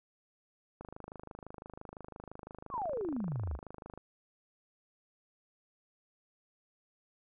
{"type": "click train", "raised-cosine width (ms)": 1, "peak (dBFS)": -31, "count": 83, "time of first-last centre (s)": [0.81, 3.976], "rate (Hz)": 25.9}
{"type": "exponential sweep", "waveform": "sine", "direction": "down", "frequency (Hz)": [1194, 59.1], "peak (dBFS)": -33, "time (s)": [2.7, 3.59], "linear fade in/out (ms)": 50}
{"effects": []}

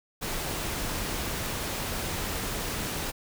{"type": "noise", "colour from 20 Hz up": "pink", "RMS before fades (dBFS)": -32, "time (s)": [0.21, 3.12], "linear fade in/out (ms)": 20, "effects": []}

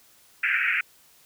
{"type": "band-pass noise", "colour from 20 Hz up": "white", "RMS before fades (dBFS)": -24, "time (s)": [0.43, 0.81], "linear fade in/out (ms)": 5, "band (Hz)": [1400, 2600], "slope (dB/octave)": 96, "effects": ["white hiss -57 dBFS RMS until 1.25 s"]}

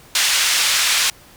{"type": "band-pass noise", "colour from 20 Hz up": "pink", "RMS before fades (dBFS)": -17, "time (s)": [0.15, 1.1], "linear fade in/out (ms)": 2, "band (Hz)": [2100, 8400], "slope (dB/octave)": 12, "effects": ["pink hiss -46 dBFS RMS until 1.36 s"]}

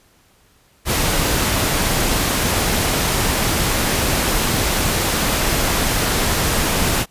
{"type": "noise", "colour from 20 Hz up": "pink", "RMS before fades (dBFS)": -18, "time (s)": [0.85, 7.06], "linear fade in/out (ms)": 50, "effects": ["pink hiss -55 dBFS RMS until 7.1 s", "resampled to 32000 Hz"]}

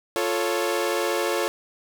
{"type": "chord", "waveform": "sawtooth", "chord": "F augmented", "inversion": "none", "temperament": "equal", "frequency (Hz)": [349.2, 440, 554.4], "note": ["F4", "A4", "C#5"], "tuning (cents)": [0, 0, 0], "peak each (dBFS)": -23, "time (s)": [0.16, 1.48], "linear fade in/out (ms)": 0, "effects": []}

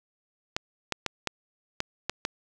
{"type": "clicks", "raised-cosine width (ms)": 0.2, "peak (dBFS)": -10, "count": 7, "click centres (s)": [0.565, 0.923, 1.063, 1.273, 1.804, 2.096, 2.251], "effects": []}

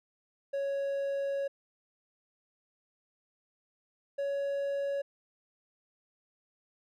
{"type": "tone pair in turn", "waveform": "triangle", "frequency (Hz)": [555, 559.5], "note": ["C#5", "C#5"], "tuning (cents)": [2, 16], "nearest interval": "unison", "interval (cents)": 14, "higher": "second", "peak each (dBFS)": -28, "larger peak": "neither", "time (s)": [[0.53, 1.48], [4.18, 5.02]], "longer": "first", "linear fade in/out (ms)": 10, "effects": []}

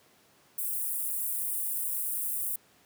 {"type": "high-pass noise", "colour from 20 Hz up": "white", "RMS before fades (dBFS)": -32, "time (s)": [0.58, 2.56], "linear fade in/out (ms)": 5, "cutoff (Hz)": 8800, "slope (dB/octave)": 48, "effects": ["pink hiss -62 dBFS RMS until 2.85 s", "high-pass 150 Hz 12 dB/octave"]}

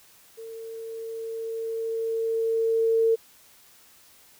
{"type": "tone with level ramp", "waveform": "sine", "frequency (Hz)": 452.2, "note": "A4", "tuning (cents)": 47, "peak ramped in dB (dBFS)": [-37, -17], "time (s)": [0.37, 3.16], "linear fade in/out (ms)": 20, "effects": ["white hiss -55 dBFS RMS until 4.39 s"]}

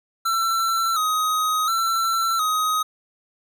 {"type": "tone with vibrato", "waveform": "square", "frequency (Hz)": 1300, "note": "E6", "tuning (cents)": -24, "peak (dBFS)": -20, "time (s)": [0.25, 2.83], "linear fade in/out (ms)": 10, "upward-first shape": "square", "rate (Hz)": 0.7, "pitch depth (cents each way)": 58, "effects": []}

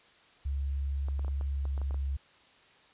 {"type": "tone with pitch glide", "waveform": "sine", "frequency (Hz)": [69.3, 68.66], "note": ["C#2", "C#2"], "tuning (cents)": [0, -16], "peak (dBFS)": -29, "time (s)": [0.45, 2.17], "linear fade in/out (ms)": 10, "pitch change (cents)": -16, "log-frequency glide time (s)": [1.54, 1.72]}
{"type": "clicks", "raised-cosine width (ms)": 1, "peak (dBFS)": -32, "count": 10, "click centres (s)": [1.085, 1.194, 1.247, 1.281, 1.411, 1.654, 1.778, 1.816, 1.909, 1.944]}
{"effects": ["white hiss -60 dBFS RMS until 2.93 s", "resampled to 8000 Hz"]}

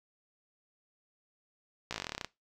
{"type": "slowing click train", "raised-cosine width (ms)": 0.2, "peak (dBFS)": -18, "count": 15, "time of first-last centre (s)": [1.91, 2.246], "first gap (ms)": 16, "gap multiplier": 1.06, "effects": ["noise-tail reverb RT60 0.2 s tail -20 dB re dry"]}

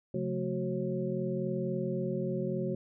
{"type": "tone cluster", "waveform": "sine", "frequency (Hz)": [135.5, 179.2, 219.9, 369.7, 541], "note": ["C#3", "F3", "A3", "F#4", "C#5"], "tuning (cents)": [-39, 45, -1, -1, -42], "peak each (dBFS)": [-37, -36, -37, -35, -38], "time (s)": [0.14, 2.75], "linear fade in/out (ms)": 5, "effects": []}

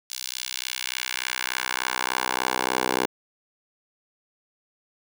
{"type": "tone with high-pass filter sweep", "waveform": "10% pulse", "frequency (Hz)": 63.4, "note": "B1", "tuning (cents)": 46, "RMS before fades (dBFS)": -28, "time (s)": [0.1, 3.06], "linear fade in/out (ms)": 5, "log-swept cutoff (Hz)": [4700, 470], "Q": 1.1, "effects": []}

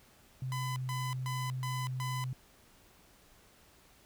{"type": "tone with pitch glide", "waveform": "sine", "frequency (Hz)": [129.6, 128.63], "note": ["C3", "C3"], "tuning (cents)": [-16, -29], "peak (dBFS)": -34, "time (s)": [0.42, 2.33], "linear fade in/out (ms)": 2, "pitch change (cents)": -13, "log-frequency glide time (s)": [0.53, 0.83]}
{"type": "tone bursts", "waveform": "sawtooth", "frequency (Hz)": 1007, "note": "B5", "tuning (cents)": 33, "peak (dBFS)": -34, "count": 5, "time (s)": [0.52, 2.24], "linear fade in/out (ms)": 0, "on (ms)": 240, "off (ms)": 130}
{"effects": ["pink hiss -62 dBFS RMS until 4.05 s"]}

